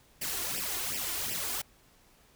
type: noise with flanger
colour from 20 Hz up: white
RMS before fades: -34 dBFS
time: 0.21-1.62 s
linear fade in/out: 10 ms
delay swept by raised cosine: 0.37 to 2.87 ms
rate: 2.7 Hz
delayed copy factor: +0.8
effects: pink hiss -62 dBFS RMS until 2.35 s